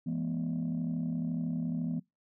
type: tone cluster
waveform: sine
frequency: 168.2 / 210.3 / 242.2 Hz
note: E3 / G#3 / B3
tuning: +35 / +22 / -34 cents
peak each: -32 / -39 / -32 dBFS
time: 0.06-2 s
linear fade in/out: 10 ms
effects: noise-tail reverb RT60 0.2 s tail -24 dB re dry + tanh soft clip ceiling -26 dBFS